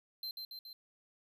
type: tone with echo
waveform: square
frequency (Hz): 4117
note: C8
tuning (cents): -29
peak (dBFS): -39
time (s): 0.23-0.31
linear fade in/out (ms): 2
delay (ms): 140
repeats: 3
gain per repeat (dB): -3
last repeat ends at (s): 0.73
effects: none